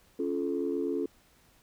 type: chord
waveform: sine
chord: Db augmented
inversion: none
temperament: just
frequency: 277.2 / 346.5 / 433.1 Hz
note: Db4 / F4 / A4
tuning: 0 / -14 / -27 cents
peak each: -32 dBFS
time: 0.19-1.06 s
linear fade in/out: 5 ms
effects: tanh soft clip ceiling -20 dBFS + pink hiss -63 dBFS RMS until 1.62 s